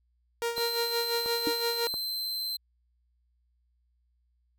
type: tone with tremolo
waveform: sawtooth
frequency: 468.1 Hz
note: A#4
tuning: 7 cents sharp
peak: -23 dBFS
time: 0.42-1.87 s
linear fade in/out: 0 ms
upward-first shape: sine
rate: 5.8 Hz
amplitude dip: 65%
type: tone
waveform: 45% pulse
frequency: 4097 Hz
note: C8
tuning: 37 cents flat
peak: -30 dBFS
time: 0.56-2.57 s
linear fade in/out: 10 ms
type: click train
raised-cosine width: 1 ms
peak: -26 dBFS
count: 3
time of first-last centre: 0.58-1.941 s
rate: 1.47 Hz
type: tone with exponential decay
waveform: sine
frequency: 303.4 Hz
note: D#4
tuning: 44 cents flat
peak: -23 dBFS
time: 1.47-1.54 s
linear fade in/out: 1 ms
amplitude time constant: 15 ms
effects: added 60 Hz sine -68 dBFS peak until 4.58 s